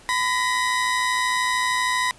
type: tone pair together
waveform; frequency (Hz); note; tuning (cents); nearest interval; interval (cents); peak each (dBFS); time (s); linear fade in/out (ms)
30% pulse; 1006.5 / 1900; B5 / A#6; +33 / +33; major seventh; 1100; -19 / -22; 0.09-2.11; 0
effects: pink hiss -49 dBFS RMS until 2.18 s + resampled to 24000 Hz